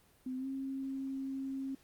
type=tone with pitch glide; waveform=sine; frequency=256.8 to 268.8 Hz; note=C4 to C4; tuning=-32 to +47 cents; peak=-36 dBFS; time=0.26-1.75 s; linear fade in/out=5 ms; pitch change=+79 cents; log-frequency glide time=0.37-0.47 s; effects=pink hiss -66 dBFS RMS until 1.83 s + Opus 32 kbps

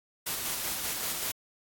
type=noise with tremolo; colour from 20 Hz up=white; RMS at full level=-32 dBFS; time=0.26-1.32 s; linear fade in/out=10 ms; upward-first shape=square; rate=5.2 Hz; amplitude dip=25%; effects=AAC 64 kbps

